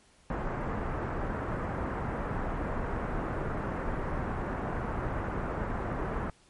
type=low-pass noise; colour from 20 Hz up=pink; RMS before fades=-33 dBFS; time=0.3-6.3 s; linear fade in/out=2 ms; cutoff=1600 Hz; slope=24 dB/octave; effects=pink hiss -62 dBFS RMS until 6.49 s + MP3 48 kbps